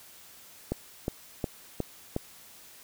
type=click train; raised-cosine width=2 ms; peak=-15 dBFS; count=5; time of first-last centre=0.72-2.164 s; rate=2.77 Hz; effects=white hiss -52 dBFS RMS until 2.83 s